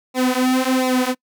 sawtooth tone with flanger, 256.3 Hz, C4, 36 cents flat, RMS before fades -18 dBFS, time 0.14-1.15 s, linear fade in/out 50 ms, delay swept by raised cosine 0.62 to 5.92 ms, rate 1.4 Hz, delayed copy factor -0.95, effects noise-tail reverb RT60 0.1 s tail -25 dB re dry

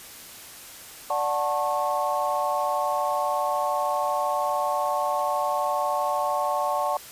sine chord, D major seventh, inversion none, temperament equal with one note detuned, 587.3 / 740 / 880 / 1092.2 Hz, D5 / F#5 / A5 / C#6, 0 / 0 / 0 / -26 cents, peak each -28 dBFS, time 1.1-6.97 s, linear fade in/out 2 ms, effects white hiss -43 dBFS RMS until 7.11 s + resampled to 32000 Hz

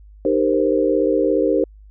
sine chord, C minor seventh, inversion first, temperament equal with one note detuned, 306.7 / 392 / 466.2 / 523.3 Hz, Eb4 / G4 / Bb4 / C5, -25 / 0 / 0 / 0 cents, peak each -20 dBFS, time 0.25-1.64 s, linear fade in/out 2 ms, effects added 51 Hz sine -41 dBFS peak until 1.9 s

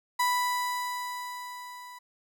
35% pulse tone with level ramp, 987.8 Hz, B5, in tune, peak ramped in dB -21 to -42 dBFS, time 0.19-1.99 s, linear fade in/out 10 ms, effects none

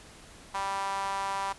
sawtooth tone with high-pass filter, 196 Hz, G3, in tune, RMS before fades -32 dBFS, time 0.54-1.53 s, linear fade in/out 10 ms, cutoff 920 Hz, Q 4.9, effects pink hiss -51 dBFS RMS until 1.58 s + resampled to 24000 Hz

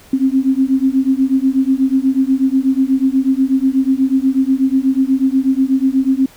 sine beating tone pair, 261.6 / 269.8 Hz, C4 / C#4, 0 / -47 cents, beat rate 8.2 Hz, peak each -14 / -14 dBFS, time 0.13-6.26 s, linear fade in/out 5 ms, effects pink hiss -44 dBFS RMS until 6.36 s

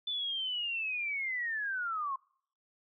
sine linear sweep, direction down, 3520 to 1046 Hz, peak -32 dBFS, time 0.07-2.16 s, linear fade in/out 5 ms, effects noise-tail reverb RT60 0.6 s tail -26 dB re dry

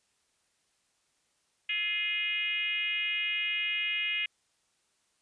sine tone with frequency modulation, 2489 Hz, D#7, in tune, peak -28 dBFS, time 1.69-4.26 s, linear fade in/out 5 ms, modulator 389 Hz, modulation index 1.3, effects white hiss -73 dBFS RMS until 5.21 s + resampled to 22050 Hz

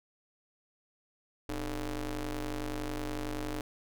sawtooth ring-modulated tone, 138.59 Hz, C#3, in tune, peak -27 dBFS, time 1.49-3.61 s, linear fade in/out 2 ms, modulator 164 Hz, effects none

